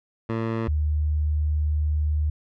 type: tone pair in turn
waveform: 15% pulse / sine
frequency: 113.3 / 75.62 Hz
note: A#2 / D#2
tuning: -49 / -49 cents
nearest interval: perfect fifth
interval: 700 cents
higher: first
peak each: -18 / -20 dBFS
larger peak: first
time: 0.29-0.68 / 0.68-2.3 s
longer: second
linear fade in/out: 5 ms
effects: low-pass 2000 Hz 12 dB/octave